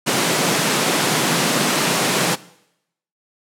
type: high-pass noise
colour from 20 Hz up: pink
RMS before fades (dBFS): -18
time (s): 0.06-2.36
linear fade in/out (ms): 20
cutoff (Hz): 140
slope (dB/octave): 48
effects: noise-tail reverb RT60 0.8 s tail -20 dB re dry + low-pass 11000 Hz 12 dB/octave